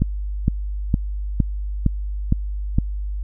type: click train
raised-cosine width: 5 ms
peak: -4 dBFS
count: 7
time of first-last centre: 0.02-2.785 s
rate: 2.17 Hz
effects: added 50 Hz sine -23 dBFS peak until 3.23 s